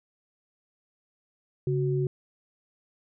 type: tone pair together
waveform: sine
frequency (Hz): 138.59 / 370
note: C#3 / F#4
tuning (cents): 0 / 0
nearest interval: octave + perfect fourth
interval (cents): 1700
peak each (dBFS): -25 / -28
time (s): 1.67-2.07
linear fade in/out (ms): 2
effects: none